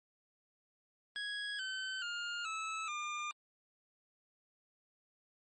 25% pulse tone with pitch steps, 1661.2 / 1532.2 / 1413.1 / 1303.4 / 1202.1 Hz, G#6 / G6 / F6 / E6 / D6, 0 / -40 / +20 / -20 / +40 cents, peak -34 dBFS, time 1.16-3.31 s, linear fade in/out 0 ms, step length 430 ms, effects MP3 32 kbps

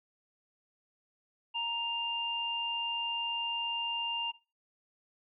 sine tone pair together, 934.4 / 2800 Hz, A#5 / F7, +4 / +4 cents, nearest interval octave + perfect fifth, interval 1900 cents, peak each -37 / -32 dBFS, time 1.54-4.32 s, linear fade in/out 20 ms, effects noise-tail reverb RT60 0.3 s tail -19 dB re dry

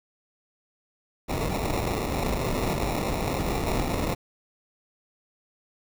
pink noise with sample-and-hold, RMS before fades -27 dBFS, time 1.28-4.15 s, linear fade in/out 20 ms, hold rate 1575 Hz, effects none

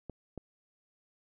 clicks, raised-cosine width 2 ms, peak -27 / -27 dBFS, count 2, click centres 0.097 / 0.377 s, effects none

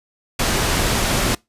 pink low-pass noise, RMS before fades -19 dBFS, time 0.39-1.35 s, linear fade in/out 5 ms, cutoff 11000 Hz, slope 12 dB/octave, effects noise-tail reverb RT60 0.2 s tail -24 dB re dry + resampled to 32000 Hz

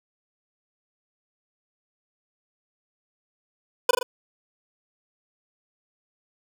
25% pulse tone with echo, 496.3 Hz, B4, 8 cents sharp, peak -9 dBFS, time 3.89-3.91 s, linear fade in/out 5 ms, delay 40 ms, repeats 3, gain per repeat -4 dB, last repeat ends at 4.03 s, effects none

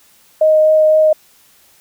sine tone with vibrato, 622.3 Hz, D#5, in tune, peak -7 dBFS, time 0.41-1.13 s, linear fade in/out 5 ms, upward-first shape triangle, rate 3.9 Hz, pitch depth 9 cents each way, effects white hiss -50 dBFS RMS until 1.8 s

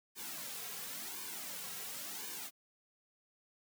white noise with flanger, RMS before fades -44 dBFS, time 0.15-2.51 s, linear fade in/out 50 ms, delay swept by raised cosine 1.5 to 3.4 ms, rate 0.94 Hz, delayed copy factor -0.8, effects high-pass 150 Hz 12 dB/octave

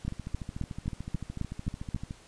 two click trains, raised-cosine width 5 ms, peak -24 / -18 dBFS, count 29 / 8, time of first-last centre 0.05-2.109 / 0.08-1.947 s, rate 13.6 / 3.75 Hz, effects pink hiss -55 dBFS RMS until 2.27 s + resampled to 22050 Hz

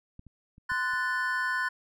clicks, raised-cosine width 5 ms, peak -33 / -38 / -40 / -33 / -43 dBFS, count 5, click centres 0.194 / 0.267 / 0.581 / 0.718 / 0.936 s
triangle chord, F# diminished, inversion second, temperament equal with one note detuned, 1030.9 / 1480 / 1760 Hz, C6 / F#6 / A6, -26 / 0 / 0 cents, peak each -31 / -28 / -30 dBFS, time 0.69-1.69 s, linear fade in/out 10 ms
effects none

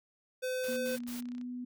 square tone, 510 Hz, C5, 44 cents flat, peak -33 dBFS, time 0.42-0.97 s, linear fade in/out 20 ms
white noise bursts, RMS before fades -46 dBFS, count 3, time 0.63-1.21 s, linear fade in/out 10 ms, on 140 ms, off 80 ms
sine tone with pitch glide, 240.9 to 247.5 Hz, B3 to B3, -43 to +4 cents, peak -37 dBFS, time 0.68-1.65 s, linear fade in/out 10 ms, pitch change +47 cents, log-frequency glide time 0.96-1.51 s
click train, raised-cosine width 0.2 ms, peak -38 dBFS, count 17, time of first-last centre 0.91-1.413 s, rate 31.8 Hz
effects none

